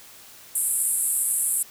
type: band-pass noise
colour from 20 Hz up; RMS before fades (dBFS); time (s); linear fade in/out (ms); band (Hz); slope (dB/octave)
white; -24; 0.55-1.63; 5; 7900 to 12000; 96
effects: white hiss -47 dBFS RMS until 1.7 s